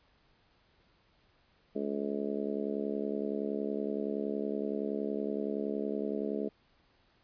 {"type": "harmonic tone", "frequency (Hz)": 70.7, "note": "C#2", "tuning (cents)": 35, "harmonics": [3, 4, 5, 6, 7, 8, 9], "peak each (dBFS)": [-37, -38, -41, -36, -43, -46, -43], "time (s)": [1.75, 6.49], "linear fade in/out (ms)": 10, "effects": ["pink hiss -68 dBFS RMS until 7.23 s", "resampled to 11025 Hz"]}